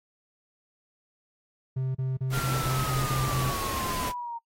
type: tone bursts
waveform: triangle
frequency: 130.81 Hz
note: C3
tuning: in tune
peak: -24 dBFS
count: 8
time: 1.76-3.511 s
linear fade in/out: 10 ms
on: 190 ms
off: 33 ms
type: noise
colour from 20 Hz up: pink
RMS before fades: -33 dBFS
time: 2.3-4.13 s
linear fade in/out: 50 ms
type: linear sweep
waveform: sine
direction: down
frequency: 1396.9 to 924 Hz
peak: -32 dBFS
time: 2.32-4.39 s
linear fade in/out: 20 ms
effects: noise-tail reverb RT60 0.1 s tail -23 dB re dry + AAC 48 kbps